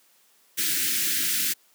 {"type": "band-stop noise", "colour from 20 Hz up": "white", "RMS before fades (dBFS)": -25, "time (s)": [0.57, 1.54], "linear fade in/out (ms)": 20, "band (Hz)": [360, 1500], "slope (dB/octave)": 48, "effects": ["white hiss -61 dBFS RMS until 1.74 s", "high-pass 200 Hz 12 dB/octave"]}